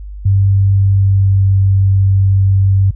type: tone with pitch glide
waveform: sine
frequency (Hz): 98 to 96.93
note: G2 to G2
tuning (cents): 0 to -19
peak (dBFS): -7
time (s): 0.25-2.91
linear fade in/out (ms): 10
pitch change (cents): -19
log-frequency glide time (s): 0.8-1.54
effects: added 50 Hz sine -25 dBFS peak until 2.95 s